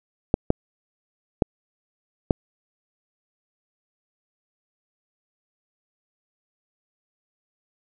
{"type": "clicks", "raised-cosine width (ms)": 2, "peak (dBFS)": -3, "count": 4, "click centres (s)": [0.341, 0.504, 1.422, 2.308], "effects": []}